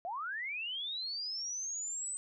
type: linear sweep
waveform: sine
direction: up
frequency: 654 to 8180 Hz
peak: -36 dBFS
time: 0.05-2.17 s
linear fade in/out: 0 ms
effects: none